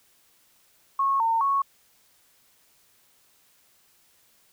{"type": "tone with pitch steps", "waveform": "sine", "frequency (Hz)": [1095, 909, 1106], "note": ["C#6", "A#5", "C#6"], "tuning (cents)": [-22, -44, -4], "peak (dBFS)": -20, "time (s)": [0.99, 1.62], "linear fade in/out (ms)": 5, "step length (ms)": 210, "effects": ["white hiss -62 dBFS RMS until 4.52 s"]}